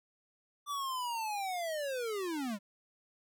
square linear sweep, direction down, 1174.7 to 189.8 Hz, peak -35 dBFS, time 0.66-2.59 s, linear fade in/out 50 ms, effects none

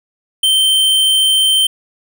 square tone, 3113 Hz, G7, 13 cents flat, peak -10 dBFS, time 0.43-1.67 s, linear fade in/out 5 ms, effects none

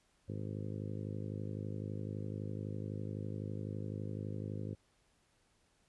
harmonic tone, 51.91 Hz, G#1, in tune, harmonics 2 / 3 / 4 / 5 / 6 / 7 / 8 / 9 / 10, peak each -41 / -45 / -47 / -49 / -51 / -52 / -53 / -54 / -55 dBFS, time 0.28-4.75 s, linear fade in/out 10 ms, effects pink hiss -73 dBFS RMS until 5.88 s + resampled to 24000 Hz

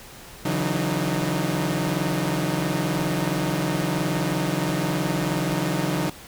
sawtooth tone cluster, 141 / 164 / 183.1 / 306.6 Hz, C#3 / E3 / F#3 / D#4, +30 / -9 / -18 / -25 cents, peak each -24 dBFS, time 0.45-6.1 s, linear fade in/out 5 ms, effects pink hiss -43 dBFS RMS until 6.27 s

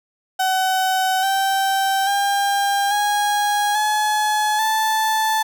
35% pulse tone with pitch steps, 754 / 777 / 800.7 / 825.1 / 850.3 / 876.2 Hz, F#5 / G5 / G5 / G#5 / G#5 / A5, +32 / -16 / +37 / -12 / +41 / -7 cents, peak -15 dBFS, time 0.39-5.43 s, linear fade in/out 10 ms, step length 840 ms, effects none

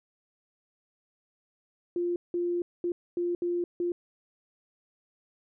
sine tone bursts at uneven times, 349.2 Hz, F4, in tune, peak -26 dBFS, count 6, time 1.96-2.16 / 2.34-2.62 / 2.84-2.92 / 3.17-3.35 / 3.42-3.64 / 3.8-3.92 s, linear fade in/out 2 ms, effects none

